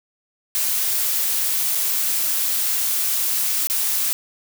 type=noise with dropouts; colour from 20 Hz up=blue; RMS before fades=-21 dBFS; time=0.55-4.13 s; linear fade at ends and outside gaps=0 ms; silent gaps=1.75-1.754 / 3.671-3.699 s; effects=none